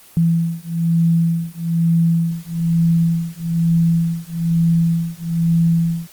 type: beating tone pair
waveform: sine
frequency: 166.3 / 167.4 Hz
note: E3 / E3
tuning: +16 / +27 cents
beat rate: 1.1 Hz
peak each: -17 dBFS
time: 0.17-6.07 s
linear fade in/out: 0 ms
effects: white hiss -45 dBFS RMS until 6.12 s + Opus 24 kbps